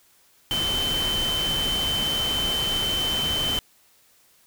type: tone in noise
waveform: sine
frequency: 3074 Hz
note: G7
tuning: 35 cents flat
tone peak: -23 dBFS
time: 0.51-3.59 s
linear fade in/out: 0 ms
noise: pink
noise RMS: -30 dBFS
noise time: 0.51-3.59 s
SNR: +4 dB
effects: white hiss -59 dBFS RMS until 4.46 s